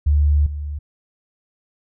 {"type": "tone with level steps", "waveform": "sine", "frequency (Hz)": 73.42, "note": "D2", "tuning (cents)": 0, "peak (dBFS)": [-12, -24], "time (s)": [0.06, 0.79], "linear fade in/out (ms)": 10, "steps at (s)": 0.46, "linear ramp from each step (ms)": 5, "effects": []}